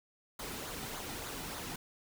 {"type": "noise with flanger", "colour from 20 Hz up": "pink", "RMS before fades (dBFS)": -42, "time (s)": [0.39, 1.76], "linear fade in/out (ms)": 5, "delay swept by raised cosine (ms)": [0.36, 1.86], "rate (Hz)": 3.4, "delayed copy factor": -0.5, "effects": []}